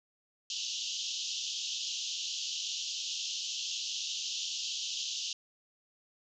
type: band-pass noise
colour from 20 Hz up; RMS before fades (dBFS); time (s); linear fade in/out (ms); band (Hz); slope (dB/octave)
pink; -37; 0.5-5.33; 2; 2800 to 6900; 96
effects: none